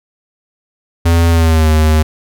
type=tone with pitch glide; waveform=square; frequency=84 to 77.92 Hz; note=E2 to D#2; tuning=+33 to +3 cents; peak=-8 dBFS; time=1.05-2.03 s; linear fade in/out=10 ms; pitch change=-130 cents; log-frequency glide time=1.3-1.69 s; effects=none